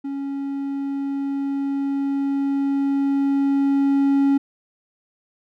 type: tone with level ramp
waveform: triangle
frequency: 277.2 Hz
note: C#4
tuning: in tune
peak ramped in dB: -23 to -12 dBFS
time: 0.04-4.38 s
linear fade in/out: 10 ms
effects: none